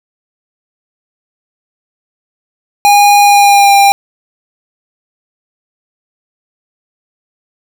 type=tone with pitch glide; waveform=square; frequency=817 to 798.3 Hz; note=G#5 to G5; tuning=-29 to +31 cents; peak=-4 dBFS; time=2.85-3.92 s; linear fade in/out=0 ms; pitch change=-40 cents; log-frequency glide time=3.21-3.75 s; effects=none